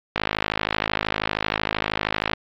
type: click train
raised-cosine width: 0.3 ms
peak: -4 dBFS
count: 116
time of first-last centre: 0.16-2.334 s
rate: 52.9 Hz
effects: low-pass 4000 Hz 12 dB/octave + AAC 64 kbps